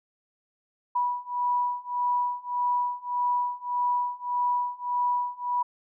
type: beating tone pair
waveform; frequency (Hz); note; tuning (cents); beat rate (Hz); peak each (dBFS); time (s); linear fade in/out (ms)
sine; 978 / 979.7; B5 / B5; -17 / -14; 1.7; -28 / -27; 0.95-5.63; 10
effects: none